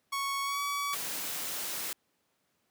sawtooth tone with pitch glide, 1108.7 to 1137.9 Hz, C#6 to C#6, 0 to +45 cents, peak -27 dBFS, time 0.12-0.95 s, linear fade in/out 10 ms, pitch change +45 cents, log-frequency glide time 0.43-0.61 s
white noise, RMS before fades -36 dBFS, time 0.93-1.93 s, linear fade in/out 2 ms
effects pink hiss -75 dBFS RMS until 2.7 s + high-pass 150 Hz 12 dB/octave

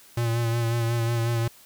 square tone with vibrato, 116.54 Hz, A#2, in tune, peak -23 dBFS, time 0.17-1.48 s, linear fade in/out 5 ms, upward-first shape sine, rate 5.5 Hz, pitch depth 31 cents each way, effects white hiss -52 dBFS RMS until 1.65 s

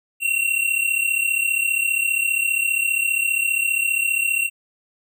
square tone pair together, 2715 / 2750 Hz, F7 / F7, -50 / -27 cents, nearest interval unison, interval 23 cents, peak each -22 dBFS, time 0.2-4.5 s, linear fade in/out 50 ms, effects none

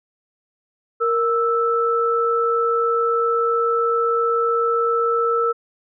sine tone pair together, 465.8 / 1318.5 Hz, A#4 / E6, -1 / 0 cents, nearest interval octave + tritone, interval 1801 cents, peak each -19 dBFS, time 1-5.53 s, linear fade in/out 20 ms, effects none

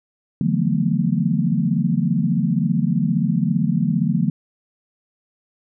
sine tone cluster, 144.9 / 167.1 / 182.3 / 220 / 243.5 Hz, D3 / E3 / F#3 / A3 / B3, -23 / +24 / -25 / 0 / -24 cents, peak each -23 / -22 / -22 / -22 / -26 dBFS, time 0.41-4.3 s, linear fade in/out 2 ms, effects none

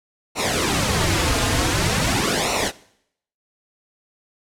pink noise with flanger, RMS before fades -20 dBFS, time 0.35-2.72 s, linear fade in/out 50 ms, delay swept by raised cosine 0.61 to 5.31 ms, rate 0.46 Hz, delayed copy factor -0.8, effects noise-tail reverb RT60 0.7 s tail -20 dB re dry + low-pass 9000 Hz 12 dB/octave

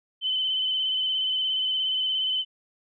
sine tone with vibrato, 3048 Hz, G7, 49 cents flat, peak -23 dBFS, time 0.21-2.45 s, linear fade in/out 50 ms, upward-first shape square, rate 17 Hz, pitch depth 20 cents each way, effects none

